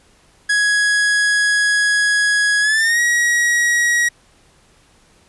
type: tone with pitch glide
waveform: 45% pulse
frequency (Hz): 1668 to 1905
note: G#6 to A#6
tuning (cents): +7 to +37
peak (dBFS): -13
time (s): 0.49-4.09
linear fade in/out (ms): 10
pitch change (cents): +230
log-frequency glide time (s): 2.61-3
effects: pink hiss -53 dBFS RMS until 5.28 s + resampled to 24000 Hz